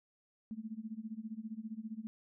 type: tone with tremolo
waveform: sine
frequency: 220 Hz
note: A3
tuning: in tune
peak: -37 dBFS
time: 0.51-2.07 s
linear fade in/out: 0 ms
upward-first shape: sine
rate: 15 Hz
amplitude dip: 90%
effects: none